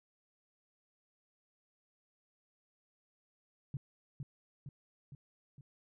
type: tone with echo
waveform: sine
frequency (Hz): 138.5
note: C#3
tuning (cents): -1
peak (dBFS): -35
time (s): 3.74-3.77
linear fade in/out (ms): 2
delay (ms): 460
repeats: 4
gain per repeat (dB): -4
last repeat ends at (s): 5.61
effects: none